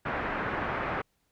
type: low-pass noise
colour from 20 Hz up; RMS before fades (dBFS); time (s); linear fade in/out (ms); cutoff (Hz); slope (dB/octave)
white; -32; 0.05-1.02; 10; 1800; 24
effects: pink hiss -74 dBFS RMS until 1.31 s